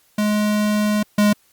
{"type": "tone pair in turn", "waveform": "square", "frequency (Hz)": [210.1, 207.8], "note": ["G#3", "G#3"], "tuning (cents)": [20, 1], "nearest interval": "unison", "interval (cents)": 19, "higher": "first", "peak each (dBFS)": [-17, -13], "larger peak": "second", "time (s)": [[0.18, 1.03], [1.18, 1.33]], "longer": "first", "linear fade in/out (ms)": 5, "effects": ["white hiss -58 dBFS RMS until 1.52 s", "Opus 48 kbps"]}